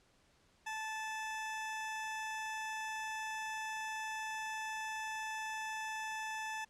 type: tone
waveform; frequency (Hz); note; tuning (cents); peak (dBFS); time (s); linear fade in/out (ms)
20% pulse; 874; A5; -12; -34; 0.66-6.65; 10
effects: pink hiss -70 dBFS RMS until 6.69 s + low-pass 8000 Hz 12 dB/octave